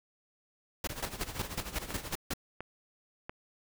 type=noise bursts; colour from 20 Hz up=pink; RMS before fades=-33 dBFS; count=9; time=0.84-2.337 s; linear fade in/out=5 ms; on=33 ms; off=150 ms
type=noise with tremolo; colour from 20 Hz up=pink; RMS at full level=-39 dBFS; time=0.89-2.15 s; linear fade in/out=5 ms; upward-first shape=sine; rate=13 Hz; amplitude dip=70%
type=clicks; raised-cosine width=0.5 ms; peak=-24 dBFS; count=3; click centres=1.906 / 2.606 / 3.295 s
effects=none